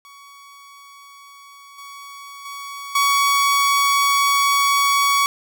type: tone with level steps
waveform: sawtooth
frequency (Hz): 1124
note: C#6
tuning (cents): +24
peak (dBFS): -38 / -32 / -27 / -11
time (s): 0.05-5.26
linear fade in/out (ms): 0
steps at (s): 1.78 / 2.45 / 2.95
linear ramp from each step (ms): 5
effects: none